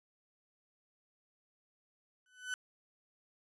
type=tone with exponential growth; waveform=35% pulse; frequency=1501 Hz; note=F#6; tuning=24 cents sharp; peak=-31 dBFS; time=2.26-2.54 s; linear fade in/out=1 ms; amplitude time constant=59 ms; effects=resampled to 24000 Hz